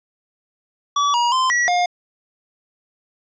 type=tone with pitch steps; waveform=square; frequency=1146 / 955 / 1036 / 1932 / 711 Hz; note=D6 / A#5 / C6 / B6 / F5; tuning=-43 / +42 / -17 / -39 / +31 cents; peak=-16 dBFS; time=0.96-1.86 s; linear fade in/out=5 ms; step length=180 ms; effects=resampled to 16000 Hz + 9-bit